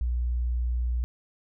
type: tone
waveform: sine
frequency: 60.4 Hz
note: B1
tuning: 38 cents flat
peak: -24 dBFS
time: 0.01-1.04 s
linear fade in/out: 0 ms
effects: none